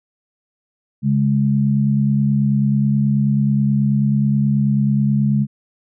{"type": "tone pair together", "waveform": "sine", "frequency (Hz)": [138.59, 207.9], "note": ["C#3", "G#3"], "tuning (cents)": [0, 2], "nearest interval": "perfect fifth", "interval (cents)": 702, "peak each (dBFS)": -16, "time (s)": [1.02, 5.47], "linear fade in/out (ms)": 50, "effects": []}